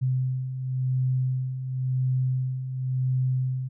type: beating tone pair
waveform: sine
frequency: 128.3 / 129.24 Hz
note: C3 / C3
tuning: -34 / -21 cents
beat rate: 0.94 Hz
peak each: -31 / -24 dBFS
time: 0.01-3.69 s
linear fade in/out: 20 ms
effects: none